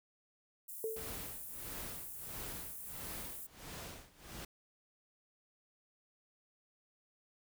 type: high-pass noise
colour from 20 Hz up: white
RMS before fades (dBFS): -47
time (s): 0.68-3.47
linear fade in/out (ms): 10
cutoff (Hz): 8900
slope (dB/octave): 24
type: tone with exponential decay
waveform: sine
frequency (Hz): 444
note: A4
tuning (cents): +16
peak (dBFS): -33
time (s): 0.84-1.3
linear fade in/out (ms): 1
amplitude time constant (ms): 100
type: noise with tremolo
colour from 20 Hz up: pink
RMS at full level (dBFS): -46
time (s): 0.96-4.45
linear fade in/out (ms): 5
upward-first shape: sine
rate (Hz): 1.5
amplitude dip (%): 90
effects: none